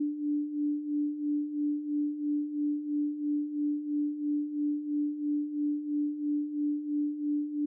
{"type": "beating tone pair", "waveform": "sine", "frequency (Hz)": [292.2, 295.2], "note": ["D4", "D4"], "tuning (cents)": [-9, 9], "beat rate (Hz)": 3, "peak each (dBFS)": [-35, -29], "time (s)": [0, 7.66], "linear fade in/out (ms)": 10, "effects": []}